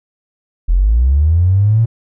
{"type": "linear sweep", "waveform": "triangle", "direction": "up", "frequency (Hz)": [39.56, 116.54], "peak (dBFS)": -4, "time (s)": [0.68, 1.86], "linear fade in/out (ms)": 20, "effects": ["tanh soft clip ceiling -6 dBFS"]}